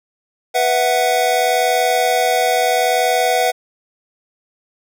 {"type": "chord", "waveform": "square", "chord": "B suspended fourth", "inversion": "none", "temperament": "equal", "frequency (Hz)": [493.9, 659.3, 740], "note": ["B4", "E5", "F#5"], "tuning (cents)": [0, 0, 0], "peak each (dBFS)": [-20, -20, -17], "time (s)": [0.54, 3.52], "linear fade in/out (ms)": 20, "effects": []}